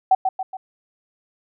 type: tone with echo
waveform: sine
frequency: 758 Hz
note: F#5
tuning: 42 cents sharp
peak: -10 dBFS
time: 0.11-0.15 s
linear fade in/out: 5 ms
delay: 140 ms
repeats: 3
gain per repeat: -6 dB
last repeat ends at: 0.57 s
effects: none